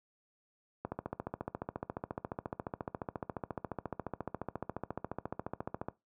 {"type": "click train", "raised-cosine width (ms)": 1, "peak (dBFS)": -22, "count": 73, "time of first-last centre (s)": [0.85, 5.885], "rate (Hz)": 14.3, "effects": ["noise-tail reverb RT60 0.2 s tail -19 dB re dry", "high-pass 80 Hz 12 dB/octave"]}